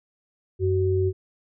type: tone pair together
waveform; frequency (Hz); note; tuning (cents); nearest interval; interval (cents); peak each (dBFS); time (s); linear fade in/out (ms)
sine; 93.9 / 375.6; F#2 / F#4; +26 / +26; 2 octaves; 2400; -22; 0.59-1.13; 50
effects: none